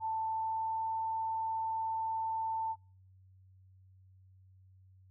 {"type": "tone with pitch glide", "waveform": "sine", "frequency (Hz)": [886, 891.6], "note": ["A5", "A5"], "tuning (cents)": [12, 23], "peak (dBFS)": -32, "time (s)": [0, 2.76], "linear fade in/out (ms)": 50, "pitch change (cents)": 11, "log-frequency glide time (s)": [0.27, 0.89], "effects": ["noise-tail reverb RT60 0.5 s tail -26 dB re dry", "added 94 Hz sine -58 dBFS peak until 5.1 s"]}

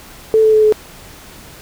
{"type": "tone with pitch steps", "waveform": "sine", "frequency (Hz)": [440, 436, 431.9, 428], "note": ["A4", "A4", "A4", "A4"], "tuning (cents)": [0, -16, -32, -48], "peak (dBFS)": -7, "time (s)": [0.34, 0.724], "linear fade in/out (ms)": 0, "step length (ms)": 96, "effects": ["pink hiss -38 dBFS RMS until 1.61 s"]}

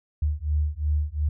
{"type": "beating tone pair", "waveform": "sine", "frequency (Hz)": [73.7, 76.5], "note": ["D2", "D#2"], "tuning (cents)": [7, -29], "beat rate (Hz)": 2.8, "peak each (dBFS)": -25, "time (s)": [0.22, 1.29], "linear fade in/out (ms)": 5, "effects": []}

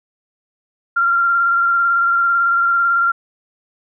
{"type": "tone with vibrato", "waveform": "sine", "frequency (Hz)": 1381, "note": "F6", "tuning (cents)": -20, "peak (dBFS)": -12, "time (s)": [0.96, 3.12], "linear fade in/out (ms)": 10, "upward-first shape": "square", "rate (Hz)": 18, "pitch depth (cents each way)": 15, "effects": []}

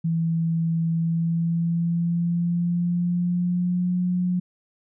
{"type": "tone with pitch glide", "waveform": "sine", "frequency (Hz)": [164.81, 179.73], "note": ["E3", "F3"], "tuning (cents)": [0, 50], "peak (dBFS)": -20, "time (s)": [0.04, 4.4], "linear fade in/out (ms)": 10, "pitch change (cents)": 150, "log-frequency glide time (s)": [0.92, 3.97], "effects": []}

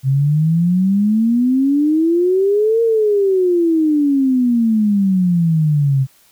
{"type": "exponential two-way sweep", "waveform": "sine", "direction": "up then down", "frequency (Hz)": [130.81, 464.1, 130.81], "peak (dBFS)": -11, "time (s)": [0.03, 6.07], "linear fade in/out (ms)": 50, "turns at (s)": 2.82, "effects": ["white hiss -52 dBFS RMS until 6.31 s"]}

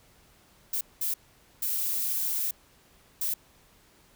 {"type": "noise bursts at uneven times", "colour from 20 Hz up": "violet", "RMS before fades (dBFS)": -29, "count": 4, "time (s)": [[0.73, 0.81], [1.01, 1.14], [1.62, 2.51], [3.21, 3.34]], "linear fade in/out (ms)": 5, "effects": ["pink hiss -60 dBFS RMS until 4.15 s"]}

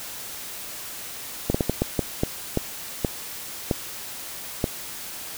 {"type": "slowing click train", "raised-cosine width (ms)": 2, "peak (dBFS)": -7, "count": 11, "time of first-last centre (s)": [1.5, 4.642], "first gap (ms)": 45, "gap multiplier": 1.4, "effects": ["white hiss -36 dBFS RMS until 5.37 s"]}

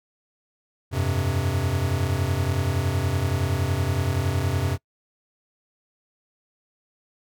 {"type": "chord", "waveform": "square", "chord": "F suspended second", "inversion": "none", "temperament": "equal", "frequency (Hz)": [87.31, 98, 130.81], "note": ["F2", "G2", "C3"], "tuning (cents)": [0, 0, 0], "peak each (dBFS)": -27, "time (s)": [0.91, 4.78], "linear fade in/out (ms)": 50, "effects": ["noise-tail reverb RT60 0.1 s tail -24 dB re dry"]}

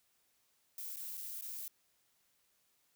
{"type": "noise with dropouts", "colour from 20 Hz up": "violet", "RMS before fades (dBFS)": -44, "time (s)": [0.78, 1.68], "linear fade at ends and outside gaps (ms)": 1, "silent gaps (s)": [[0.96, 0.968], [1.171, 1.175], [1.411, 1.422]], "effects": ["white hiss -75 dBFS RMS until 2.95 s"]}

